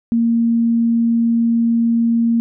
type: tone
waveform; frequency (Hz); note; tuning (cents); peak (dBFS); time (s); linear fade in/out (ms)
sine; 231.7; A#3; -10; -12; 0.12-2.4; 0
effects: none